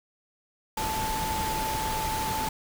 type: tone in noise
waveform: sine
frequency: 877 Hz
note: A5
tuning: 6 cents flat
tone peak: -29 dBFS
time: 0.77-2.49 s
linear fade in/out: 5 ms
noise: pink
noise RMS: -32 dBFS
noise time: 0.77-2.49 s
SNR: 0 dB
effects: none